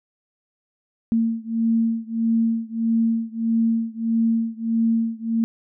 sine beating tone pair, 226.8 / 228.4 Hz, A#3 / A#3, -47 / -35 cents, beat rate 1.6 Hz, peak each -21 / -22 dBFS, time 1.12-5.44 s, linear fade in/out 0 ms, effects none

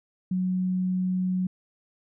sine tone, 184.2 Hz, F#3, 7 cents flat, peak -23 dBFS, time 0.31-1.47 s, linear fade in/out 5 ms, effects none

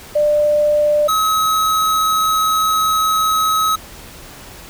sine / square tone pair in turn, 595 / 1279.8 Hz, D5 / D#6, +22 / +48 cents, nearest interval octave + minor second, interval 1326 cents, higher second, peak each -11 / -14 dBFS, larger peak first, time 0.15-1.08 / 1.08-3.76 s, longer second, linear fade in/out 10 ms, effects pink hiss -37 dBFS RMS until 4.69 s

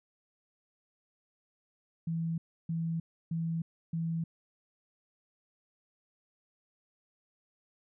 sine tone bursts, 164.81 Hz, E3, in tune, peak -30 dBFS, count 4, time 2.07-4.24 s, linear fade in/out 5 ms, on 310 ms, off 310 ms, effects none

